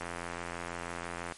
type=click train; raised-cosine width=0.5 ms; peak=-22 dBFS; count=114; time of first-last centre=0.01-1.322 s; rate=86.1 Hz; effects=white hiss -51 dBFS RMS until 1.37 s + MP3 48 kbps